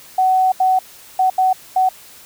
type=tone bursts at uneven times; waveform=sine; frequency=750 Hz; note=F#5; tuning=23 cents sharp; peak=-11 dBFS; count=5; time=0.18-0.52 / 0.6-0.79 / 1.19-1.3 / 1.38-1.53 / 1.76-1.89 s; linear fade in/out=5 ms; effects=white hiss -42 dBFS RMS until 2.25 s